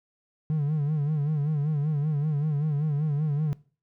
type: tone with vibrato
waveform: triangle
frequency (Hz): 149.2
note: D3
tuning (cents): +28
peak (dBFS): -20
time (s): 0.5-3.53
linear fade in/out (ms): 0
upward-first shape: sine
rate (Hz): 5.2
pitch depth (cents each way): 92
effects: noise-tail reverb RT60 0.4 s tail -22 dB re dry + tanh soft clip ceiling -17 dBFS